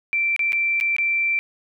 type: tone with dropouts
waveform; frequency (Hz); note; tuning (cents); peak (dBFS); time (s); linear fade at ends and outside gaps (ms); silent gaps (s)
sine; 2346; D7; -2; -18; 0.13-1.39; 0; 0.363-0.393 / 0.522-0.53 / 0.801-0.81 / 0.965-0.984
effects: none